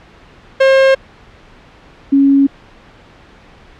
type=tone pair in turn; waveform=45% pulse / sine; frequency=535 / 276.5 Hz; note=C5 / C#4; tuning=+38 / -4 cents; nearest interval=major seventh; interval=1142 cents; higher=first; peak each=-6 dBFS; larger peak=neither; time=0.6-0.95 / 2.12-2.47 s; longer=neither; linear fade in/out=10 ms; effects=pink hiss -42 dBFS RMS until 3.79 s + low-pass 3000 Hz 12 dB/octave